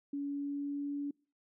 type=tone with pitch glide; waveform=sine; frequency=283.3 to 285.8 Hz; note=C#4 to D4; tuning=+38 to -47 cents; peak=-34 dBFS; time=0.13-1.11 s; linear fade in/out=5 ms; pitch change=+15 cents; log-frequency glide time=0.24-0.95 s; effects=noise-tail reverb RT60 0.4 s tail -26 dB re dry